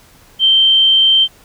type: tone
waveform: sine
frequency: 3129 Hz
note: G7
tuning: 4 cents flat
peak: -7 dBFS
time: 0.39-1.28 s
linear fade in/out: 50 ms
effects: pink hiss -46 dBFS RMS until 1.44 s